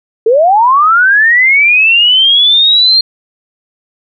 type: linear sweep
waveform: sine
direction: up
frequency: 422.9 to 4226 Hz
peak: -4 dBFS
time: 0.26-3.01 s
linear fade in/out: 5 ms
effects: none